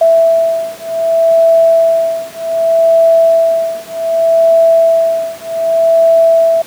sine beating tone pair, 660 / 660.65 Hz, E5 / E5, +2 / +4 cents, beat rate 0.65 Hz, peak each -10 dBFS, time 0.01-6.62 s, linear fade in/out 5 ms, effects pink hiss -33 dBFS RMS until 6.66 s + high-pass 200 Hz 12 dB/octave

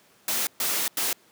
white noise bursts at uneven times, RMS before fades -26 dBFS, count 3, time 0.28-0.47 / 0.6-0.88 / 0.97-1.13 s, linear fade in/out 2 ms, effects pink hiss -58 dBFS RMS until 1.31 s + high-pass 200 Hz 12 dB/octave

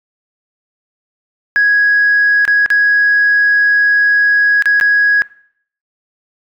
sine tone with dropouts, 1661.2 Hz, G#6, in tune, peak -6 dBFS, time 1.56-5.22 s, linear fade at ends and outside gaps 0 ms, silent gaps 2.452-2.478 / 2.661-2.703 / 4.623-4.657 / 4.8-4.811 s, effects noise-tail reverb RT60 0.6 s tail -21 dB re dry + tanh soft clip ceiling -4 dBFS

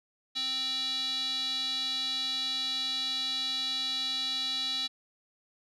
square tone with band-pass filter, 261.6 Hz, C4, in tune, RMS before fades -32 dBFS, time 0.35-4.88 s, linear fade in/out 20 ms, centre 3900 Hz, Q 8.9, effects none

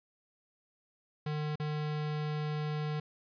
square tone with dropouts, 151.1 Hz, D3, 50 cents sharp, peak -33 dBFS, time 1.26-3 s, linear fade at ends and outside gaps 5 ms, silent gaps 1.557-1.598 s, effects resampled to 11025 Hz + 11-bit

